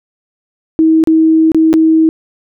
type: tone with dropouts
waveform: sine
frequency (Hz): 320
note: D#4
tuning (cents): +49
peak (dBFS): -5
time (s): 0.79-2.09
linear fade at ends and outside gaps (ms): 0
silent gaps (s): 1.039-1.073 / 1.518-1.546 / 1.73-1.739
effects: none